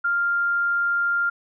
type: tone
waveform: sine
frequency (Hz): 1396.9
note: F6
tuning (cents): 0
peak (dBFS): -19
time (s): 0.04-1.3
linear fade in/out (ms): 10
effects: none